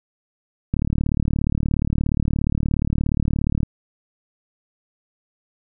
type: click train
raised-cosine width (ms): 5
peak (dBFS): -8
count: 108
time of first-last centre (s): 0.74-3.632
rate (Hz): 37
effects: none